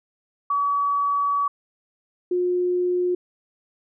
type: tone pair in turn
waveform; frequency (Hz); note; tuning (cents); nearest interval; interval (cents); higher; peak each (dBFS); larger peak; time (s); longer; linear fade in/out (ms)
sine; 1138 / 358.4; C#6 / F4; +45 / +45; octave + minor sixth; 2000; first; -19; neither; 0.5-1.48 / 2.31-3.15; first; 5
effects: none